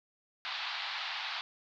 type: band-pass noise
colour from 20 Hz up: white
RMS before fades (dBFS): -38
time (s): 0.45-1.41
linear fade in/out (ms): 0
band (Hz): 730 to 4400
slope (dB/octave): 48
effects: none